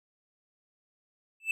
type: tone with exponential growth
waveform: triangle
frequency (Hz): 2640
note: E7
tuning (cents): +2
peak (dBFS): -20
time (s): 1.4-1.51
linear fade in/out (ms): 2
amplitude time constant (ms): 22
effects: none